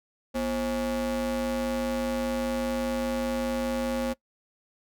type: ring-modulated tone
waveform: square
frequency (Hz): 146.83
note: D3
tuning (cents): 0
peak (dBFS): -24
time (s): 0.34-4.14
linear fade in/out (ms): 20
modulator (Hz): 388
effects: noise-tail reverb RT60 0.1 s tail -21 dB re dry